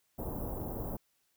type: band-stop noise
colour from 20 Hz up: pink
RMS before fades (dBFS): -38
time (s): 0.18-0.97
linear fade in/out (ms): 10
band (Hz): 830 to 15000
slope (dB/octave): 24
effects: white hiss -75 dBFS RMS until 1.36 s